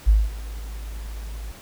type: tone with ADSR envelope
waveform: sine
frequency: 52.8 Hz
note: G#1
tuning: 29 cents sharp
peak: -10 dBFS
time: 0.06-1.52 s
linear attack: 26 ms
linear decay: 210 ms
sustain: -20 dB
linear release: 8 ms
effects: pink hiss -45 dBFS RMS until 1.61 s